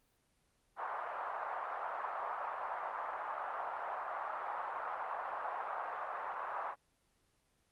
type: band-pass noise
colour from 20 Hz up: white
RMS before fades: -40 dBFS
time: 0.76-6.76 s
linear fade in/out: 50 ms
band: 690 to 1200 Hz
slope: 24 dB/octave
effects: pink hiss -75 dBFS RMS until 7.71 s + Opus 24 kbps